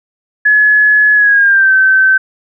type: tone with pitch glide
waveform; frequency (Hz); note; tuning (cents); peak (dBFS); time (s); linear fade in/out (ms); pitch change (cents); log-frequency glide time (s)
sine; 1700 to 1541; G#6 to G6; +40 to -30; -5; 0.45-2.18; 10; -170; 1.14-1.73
effects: none